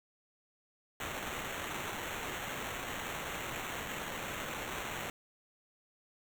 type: noise with sample-and-hold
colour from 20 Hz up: violet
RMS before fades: -40 dBFS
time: 1-5.1 s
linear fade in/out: 2 ms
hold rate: 4900 Hz
effects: none